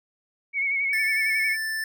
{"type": "tone with vibrato", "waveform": "sine", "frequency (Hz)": 2217, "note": "C#7", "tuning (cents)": 0, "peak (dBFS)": -22, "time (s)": [0.53, 1.57], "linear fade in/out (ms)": 50, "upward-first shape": "sine", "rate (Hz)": 11, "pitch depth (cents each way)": 44}
{"type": "tone", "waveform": "square", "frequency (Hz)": 1764, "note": "A6", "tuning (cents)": 4, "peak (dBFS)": -27, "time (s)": [0.93, 1.84], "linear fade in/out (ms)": 2}
{"effects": []}